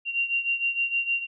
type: beating tone pair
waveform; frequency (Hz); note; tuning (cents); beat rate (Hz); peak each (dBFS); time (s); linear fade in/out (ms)
sine; 2762 / 2768.5; F7 / F7; -20 / -16; 6.5; -25 / -29; 0.05-1.27; 50
effects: none